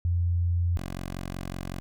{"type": "tone pair in turn", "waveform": ["sine", "10% pulse"], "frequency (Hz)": [86.7, 45.35], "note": ["F2", "F#1"], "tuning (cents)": [-12, -34], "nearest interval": "major seventh", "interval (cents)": 1122, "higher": "first", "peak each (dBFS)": [-22, -25], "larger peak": "first", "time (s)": [[0.05, 0.77], [0.77, 1.8]], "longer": "second", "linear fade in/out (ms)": 0, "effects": []}